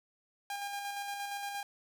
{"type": "tone with tremolo", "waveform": "sawtooth", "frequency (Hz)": 806, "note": "G5", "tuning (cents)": 48, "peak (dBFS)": -32, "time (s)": [0.5, 1.63], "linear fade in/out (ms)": 2, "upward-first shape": "square", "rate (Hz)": 8.6, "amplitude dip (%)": 30, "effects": []}